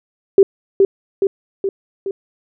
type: tone with echo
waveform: sine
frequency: 391 Hz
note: G4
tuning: 4 cents flat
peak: -3 dBFS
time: 0.38-0.43 s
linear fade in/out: 2 ms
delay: 420 ms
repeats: 4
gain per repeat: -4 dB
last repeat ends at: 2.11 s
effects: none